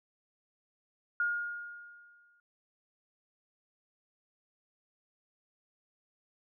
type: tone with exponential decay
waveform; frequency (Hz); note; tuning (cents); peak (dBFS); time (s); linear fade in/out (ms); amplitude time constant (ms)
sine; 1424; F6; +33; -26; 1.2-2.4; 2; 260
effects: none